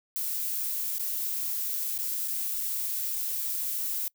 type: noise with dropouts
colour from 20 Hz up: violet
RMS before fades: -31 dBFS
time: 0.16-4.08 s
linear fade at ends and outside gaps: 0 ms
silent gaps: 0.983-0.996 / 1.978-1.988 / 2.276-2.282 s
effects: noise-tail reverb RT60 0.1 s tail -24 dB re dry